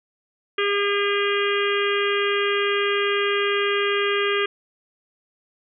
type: harmonic tone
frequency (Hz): 404.7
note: G#4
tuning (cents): -45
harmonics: 1 / 3 / 4 / 5 / 6 / 7 / 8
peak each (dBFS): -22 / -27 / -28 / -29 / -30 / -30 / -31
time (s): 0.58-4.46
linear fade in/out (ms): 5
effects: none